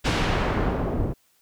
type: noise with low-pass filter sweep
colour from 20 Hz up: pink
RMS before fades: -24 dBFS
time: 0.04-1.14 s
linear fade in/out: 20 ms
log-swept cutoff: 5300 to 390 Hz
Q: 0.71
effects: white hiss -64 dBFS RMS until 1.41 s